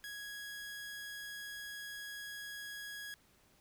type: tone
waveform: sawtooth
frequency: 1661.2 Hz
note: G#6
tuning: in tune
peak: -40 dBFS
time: 0.04-3.14 s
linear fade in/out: 0 ms
effects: pink hiss -68 dBFS RMS until 3.6 s